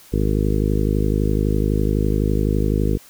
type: harmonic tone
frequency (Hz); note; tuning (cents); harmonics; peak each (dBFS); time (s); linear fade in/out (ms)
51.91; G#1; 0; 1 / 2 / 3 / 4 / 5 / 6 / 7 / 8 / 9; -20 / -23 / -25 / -26 / -27 / -28 / -28 / -29 / -30; 0.12-2.98; 20
effects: white hiss -47 dBFS RMS until 3.09 s